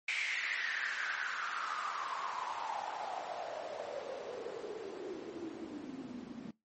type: noise with band-pass filter sweep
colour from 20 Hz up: white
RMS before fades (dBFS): -40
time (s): 0.08-6.51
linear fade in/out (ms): 5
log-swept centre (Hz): 2300 to 220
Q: 6.5
effects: noise-tail reverb RT60 0.2 s tail -21 dB re dry + MP3 32 kbps